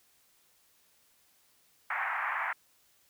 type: band-pass noise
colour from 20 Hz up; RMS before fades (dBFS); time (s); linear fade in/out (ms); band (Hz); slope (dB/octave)
white; -33; 1.9-2.53; 5; 750 to 2100; 48
effects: white hiss -67 dBFS RMS until 3.09 s